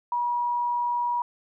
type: tone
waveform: sine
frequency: 963 Hz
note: B5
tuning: 44 cents flat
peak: -23 dBFS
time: 0.12-1.22 s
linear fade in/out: 2 ms
effects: none